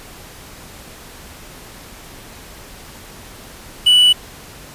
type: tone with quantisation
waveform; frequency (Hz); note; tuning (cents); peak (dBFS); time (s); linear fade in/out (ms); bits
triangle; 2960; F#7; 0; -6; 3.86-4.13; 10; 5
effects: pink hiss -38 dBFS RMS until 4.74 s + resampled to 32000 Hz